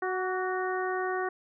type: harmonic tone with a mistuned harmonic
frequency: 370 Hz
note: F#4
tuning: in tune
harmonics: 1 / 2 / 3 / 4 / 5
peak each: -31 / -34 / -36 / -37 / -38 dBFS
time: 0.02-1.29 s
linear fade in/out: 5 ms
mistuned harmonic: 3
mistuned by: +35 cents
effects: none